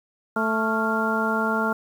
harmonic tone with a mistuned harmonic, 220.6 Hz, A3, 5 cents sharp, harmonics 1 / 2 / 3 / 4 / 5 / 6, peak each -26 / -29 / -30 / -29 / -31 / -25 dBFS, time 0.36-1.73 s, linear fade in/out 5 ms, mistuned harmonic 6, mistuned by +84 cents, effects 8-bit

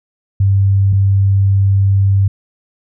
sine tone pair in turn, 98.1 / 98.1 Hz, G2 / G2, +2 / +2 cents, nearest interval unison, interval 0 cents, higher neither, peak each -8 dBFS, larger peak neither, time 0.4-0.93 / 0.93-2.28 s, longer second, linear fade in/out 5 ms, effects none

